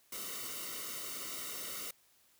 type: noise with comb filter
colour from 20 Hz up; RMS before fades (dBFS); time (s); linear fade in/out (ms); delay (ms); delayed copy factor
white; -42; 0.12-1.91; 5; 1.2; -0.85
effects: white hiss -68 dBFS RMS until 2.39 s